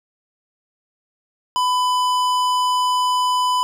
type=tone with tanh clipping; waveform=sine; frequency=1000 Hz; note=B5; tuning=21 cents sharp; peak=-18 dBFS; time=1.56-3.63 s; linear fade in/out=0 ms; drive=17 dB; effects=none